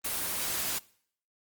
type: noise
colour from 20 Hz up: white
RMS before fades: -32 dBFS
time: 0.04-0.79 s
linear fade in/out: 10 ms
effects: noise-tail reverb RT60 0.6 s tail -22 dB re dry + Opus 24 kbps